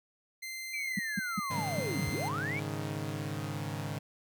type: tone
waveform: sawtooth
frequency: 2080 Hz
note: C7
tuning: 11 cents flat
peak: -35 dBFS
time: 0.42-2.29 s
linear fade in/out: 10 ms
type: linear two-way sweep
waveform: sine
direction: down then up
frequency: 2366 to 59 to 2366 Hz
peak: -34 dBFS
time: 0.73-2.6 s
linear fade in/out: 10 ms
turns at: 2.09 s
type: tone bursts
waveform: sine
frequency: 196 Hz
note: G3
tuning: in tune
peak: -28 dBFS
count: 6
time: 0.97-2.002 s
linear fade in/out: 5 ms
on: 22 ms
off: 180 ms
type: chord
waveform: sawtooth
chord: Ab suspended fourth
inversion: none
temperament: equal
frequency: 103.83 / 138.59 / 155.56 Hz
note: Ab2 / Db3 / Eb3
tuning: 0 / 0 / 0 cents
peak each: -35 dBFS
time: 1.5-3.99 s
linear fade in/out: 10 ms
effects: none